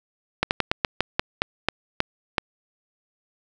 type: slowing click train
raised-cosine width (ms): 0.3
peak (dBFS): -3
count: 11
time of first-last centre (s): 0.43-2.382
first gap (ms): 79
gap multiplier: 1.19
effects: none